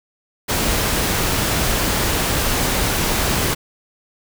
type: noise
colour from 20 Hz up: pink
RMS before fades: -19 dBFS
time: 0.48-3.55 s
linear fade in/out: 20 ms
effects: none